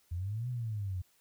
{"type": "exponential two-way sweep", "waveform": "sine", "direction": "up then down", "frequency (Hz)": [82.41, 126.8, 88.5], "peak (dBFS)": -33, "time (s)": [0.11, 1.02], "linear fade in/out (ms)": 10, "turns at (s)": 0.49, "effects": ["white hiss -69 dBFS RMS until 1.2 s"]}